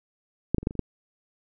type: clicks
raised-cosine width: 3 ms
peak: -8 / -11 / -24 / -10 / -24 / -27 / -10 dBFS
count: 7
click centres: 0.546 / 0.583 / 0.63 / 0.671 / 0.709 / 0.753 / 0.793 s
effects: none